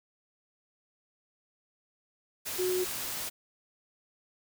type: tone in noise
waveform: sine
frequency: 366.3 Hz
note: F#4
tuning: 17 cents flat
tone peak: -27 dBFS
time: 2.58-2.85 s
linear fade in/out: 20 ms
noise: white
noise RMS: -36 dBFS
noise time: 2.45-3.3 s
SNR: +6 dB
effects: none